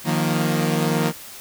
sawtooth chord, Eb suspended second, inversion none, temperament equal with one note detuned, 155.56 / 177.15 / 233.1 Hz, Eb3 / F3 / Bb3, 0 / +25 / 0 cents, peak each -18 / -20 / -20 dBFS, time 0.04-1.13 s, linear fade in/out 50 ms, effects white hiss -39 dBFS RMS until 1.4 s

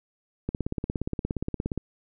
click train, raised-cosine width 3 ms, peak -15 dBFS, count 23, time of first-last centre 0.49-1.777 s, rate 17.1 Hz, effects none

